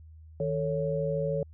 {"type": "tone cluster", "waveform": "sine", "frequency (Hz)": [156.7, 444.1, 557], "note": ["D#3", "A4", "C#5"], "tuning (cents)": [13, 16, 8], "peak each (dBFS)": [-31, -32, -30], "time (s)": [0.4, 1.43], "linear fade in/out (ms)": 2, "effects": ["added 79 Hz sine -47 dBFS peak until 1.53 s"]}